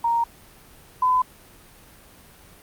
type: tone pair in turn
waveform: sine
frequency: 932.3 / 1010.6 Hz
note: A#5 / B5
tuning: 0 / +40 cents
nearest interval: minor second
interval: 140 cents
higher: second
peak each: -18 / -16 dBFS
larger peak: second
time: 0.04-0.24 / 1.02-1.22 s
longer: neither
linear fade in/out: 5 ms
effects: pink hiss -49 dBFS RMS until 2.62 s + Opus 32 kbps